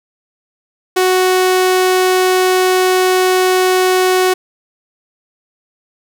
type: tone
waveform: sawtooth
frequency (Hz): 370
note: F#4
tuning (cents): 0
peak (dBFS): -6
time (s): 0.96-4.34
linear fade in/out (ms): 10
effects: none